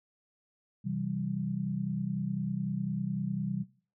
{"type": "chord", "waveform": "sine", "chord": "C major", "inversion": "none", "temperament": "equal with one note detuned", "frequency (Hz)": [130.81, 164.81, 194.76], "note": ["C3", "E3", "G3"], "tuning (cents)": [0, 0, -11], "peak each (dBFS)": [-36, -36, -34], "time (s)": [0.84, 3.64], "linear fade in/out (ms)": 20, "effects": ["noise-tail reverb RT60 0.4 s tail -18 dB re dry"]}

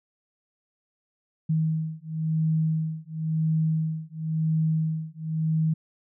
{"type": "beating tone pair", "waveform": "sine", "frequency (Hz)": [158.3, 159.26], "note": ["D#3", "D#3"], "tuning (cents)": [30, 41], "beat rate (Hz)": 0.96, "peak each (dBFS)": [-26, -26], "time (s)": [1.49, 5.74], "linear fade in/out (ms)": 10, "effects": []}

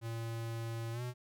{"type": "tone with pitch glide", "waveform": "square", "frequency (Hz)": [114.7, 123.64], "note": ["A#2", "B2"], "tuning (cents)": [-28, 2], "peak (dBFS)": -38, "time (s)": [0.01, 1.14], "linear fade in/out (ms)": 50, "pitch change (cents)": 130, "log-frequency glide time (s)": [0.92, 1.02], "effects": []}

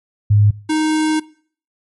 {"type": "tone pair in turn", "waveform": ["sine", "square"], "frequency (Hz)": [103.83, 311.1], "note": ["G#2", "D#4"], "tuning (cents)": [0, 0], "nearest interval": "octave + perfect fifth", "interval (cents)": 1900, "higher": "second", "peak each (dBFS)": [-8, -15], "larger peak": "first", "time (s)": [[0.3, 0.51], [0.69, 1.2]], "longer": "second", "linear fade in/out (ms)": 10, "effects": ["noise-tail reverb RT60 0.5 s tail -21 dB re dry", "MP3 48 kbps"]}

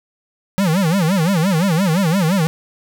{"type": "tone with vibrato", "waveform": "square", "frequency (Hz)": 177.2, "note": "F3", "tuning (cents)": 25, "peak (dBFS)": -14, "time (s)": [0.58, 2.47], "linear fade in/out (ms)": 0, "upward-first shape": "sine", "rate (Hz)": 5.8, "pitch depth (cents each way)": 230, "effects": []}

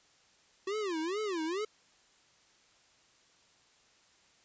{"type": "tone with vibrato", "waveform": "square", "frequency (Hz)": 369, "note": "F#4", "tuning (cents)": -5, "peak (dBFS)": -33, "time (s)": [0.67, 1.65], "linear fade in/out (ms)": 5, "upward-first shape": "sine", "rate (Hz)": 2.3, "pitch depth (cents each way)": 280, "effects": ["white hiss -65 dBFS RMS until 4.44 s", "resampled to 16000 Hz"]}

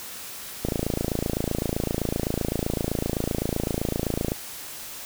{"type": "click train", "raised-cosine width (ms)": 2, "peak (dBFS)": -11, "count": 103, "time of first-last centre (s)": [0.65, 4.319], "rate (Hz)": 27.8, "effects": ["white hiss -38 dBFS RMS until 5.05 s"]}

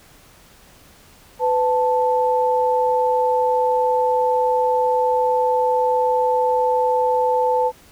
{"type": "tone pair together", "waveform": "sine", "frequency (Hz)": [501.3, 880], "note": ["B4", "A5"], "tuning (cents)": [26, 0], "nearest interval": "minor seventh", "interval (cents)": 974, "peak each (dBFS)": -18, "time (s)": [1.39, 7.72], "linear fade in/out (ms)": 50, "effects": ["pink hiss -49 dBFS RMS until 7.91 s"]}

